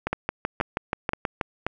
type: two click trains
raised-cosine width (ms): 0.5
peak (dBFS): -10 / -9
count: 4 / 9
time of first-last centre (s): 0.07-1.666 / 0.13-1.412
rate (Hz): 1.88 / 6.24
effects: none